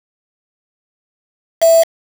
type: tone with quantisation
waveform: sine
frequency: 659.3 Hz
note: E5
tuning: in tune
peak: -6 dBFS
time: 1.61-1.84 s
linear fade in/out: 20 ms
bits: 3
effects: none